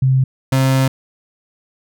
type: tone pair in turn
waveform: sine / 35% pulse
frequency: 131.6 / 132.82 Hz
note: C3 / C3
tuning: +10 / +26 cents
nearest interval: unison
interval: 16 cents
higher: second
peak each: -10 dBFS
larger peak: neither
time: 0.02-0.24 / 0.52-0.88 s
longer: second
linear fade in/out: 5 ms
effects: none